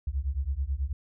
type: beating tone pair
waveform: sine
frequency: 64 / 73.2 Hz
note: C2 / D2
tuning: -38 / -5 cents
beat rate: 9.2 Hz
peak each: -30 dBFS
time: 0.07-0.93 s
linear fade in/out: 5 ms
effects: none